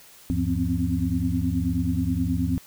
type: tone cluster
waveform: sine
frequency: 78.1 / 100 / 171.6 / 254.7 / 264.1 Hz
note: D#2 / G2 / F3 / C4 / C4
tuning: +7 / +35 / -30 / -46 / +16 cents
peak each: -28 dBFS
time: 0.3-2.58 s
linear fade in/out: 0 ms
effects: white hiss -50 dBFS RMS until 2.66 s